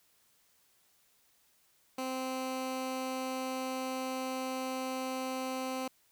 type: tone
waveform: 15% pulse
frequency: 260 Hz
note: C4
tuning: 11 cents flat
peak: -28 dBFS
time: 1.98-5.88 s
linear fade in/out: 5 ms
effects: white hiss -69 dBFS RMS until 6.11 s